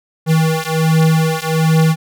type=beating tone pair; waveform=square; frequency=159.3 / 160.6 Hz; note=D#3 / E3; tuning=+41 / -45 cents; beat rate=1.3 Hz; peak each=-15 dBFS; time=0.26-1.96 s; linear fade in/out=50 ms; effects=none